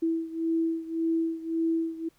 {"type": "beating tone pair", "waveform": "sine", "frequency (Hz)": [327.3, 329.1], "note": ["E4", "E4"], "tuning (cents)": [-12, -3], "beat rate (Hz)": 1.8, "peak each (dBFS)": [-27, -30], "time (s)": [0.02, 2.09], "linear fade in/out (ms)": 10, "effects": ["pink hiss -66 dBFS RMS until 2.18 s"]}